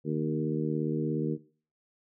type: harmonic tone with a mistuned harmonic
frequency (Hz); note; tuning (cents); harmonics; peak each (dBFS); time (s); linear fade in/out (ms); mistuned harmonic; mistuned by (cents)
77.1; D#2; -15; 2 / 3 / 4 / 5 / 6; -31 / -33 / -34 / -35 / -36; 0.04-1.38; 50; 2; -16
effects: noise-tail reverb RT60 0.4 s tail -17 dB re dry